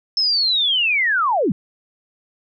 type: linear sweep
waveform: sine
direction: down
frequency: 5300 to 144.9 Hz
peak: -15 dBFS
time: 0.17-1.52 s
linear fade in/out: 2 ms
effects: none